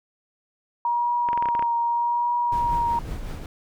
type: tone with vibrato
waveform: sine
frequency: 949 Hz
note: A#5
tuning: 31 cents sharp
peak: -20 dBFS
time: 0.85-2.99 s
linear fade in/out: 2 ms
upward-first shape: triangle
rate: 0.83 Hz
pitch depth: 21 cents each way
type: clicks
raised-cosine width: 0.5 ms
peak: -16 dBFS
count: 9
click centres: 1.288 / 1.331 / 1.376 / 1.425 / 1.457 / 1.487 / 1.551 / 1.594 / 1.625 s
type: noise with tremolo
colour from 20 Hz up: brown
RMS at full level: -30 dBFS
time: 2.52-3.46 s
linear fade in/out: 2 ms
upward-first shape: sine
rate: 5.4 Hz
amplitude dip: 40%
effects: none